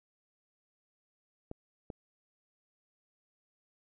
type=clicks; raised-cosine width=2 ms; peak=-27 dBFS; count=2; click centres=1.514 / 1.902 s; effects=none